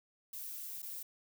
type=noise with dropouts; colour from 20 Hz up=violet; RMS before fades=-44 dBFS; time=0.33-1.03 s; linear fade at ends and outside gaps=5 ms; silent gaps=0.821-0.827 s; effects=none